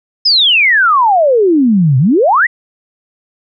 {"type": "exponential two-way sweep", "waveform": "sine", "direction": "down then up", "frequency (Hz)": [5230, 123.47, 2061], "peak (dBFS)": -6, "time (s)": [0.25, 2.47], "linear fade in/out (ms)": 10, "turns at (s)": 1.98, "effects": []}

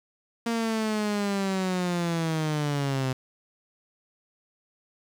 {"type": "linear sweep", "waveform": "sawtooth", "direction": "down", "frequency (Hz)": [233.1, 128.6], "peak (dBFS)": -21, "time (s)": [0.46, 3.13], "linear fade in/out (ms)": 5, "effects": ["low-pass 9000 Hz 12 dB/octave", "8-bit"]}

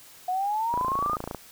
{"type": "exponential sweep", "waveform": "sine", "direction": "up", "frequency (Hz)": [720, 1244.5], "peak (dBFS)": -24, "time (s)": [0.28, 1.16], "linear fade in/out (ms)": 5}
{"type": "click train", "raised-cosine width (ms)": 1, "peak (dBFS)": -18, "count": 18, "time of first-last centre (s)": [0.74, 1.347], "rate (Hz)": 28}
{"effects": ["white hiss -50 dBFS RMS until 1.51 s"]}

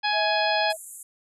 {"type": "harmonic tone", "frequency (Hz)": 836, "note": "G#5", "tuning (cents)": 11, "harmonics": [1, 2, 3, 4, 5, 6], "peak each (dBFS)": [-25, -28, -30, -31, -32, -33], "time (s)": [0.03, 0.73], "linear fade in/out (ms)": 20}
{"type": "tone with vibrato", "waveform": "sine", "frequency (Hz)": 645, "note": "E5", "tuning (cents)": -38, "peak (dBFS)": -26, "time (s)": [0.12, 0.77], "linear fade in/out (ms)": 50, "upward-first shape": "sine", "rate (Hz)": 6, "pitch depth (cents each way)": 9}
{"type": "band-pass noise", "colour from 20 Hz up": "white", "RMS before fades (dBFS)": -42, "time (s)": [0.7, 1.03], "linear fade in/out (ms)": 2, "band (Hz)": [7000, 12000], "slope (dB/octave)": 96}
{"effects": []}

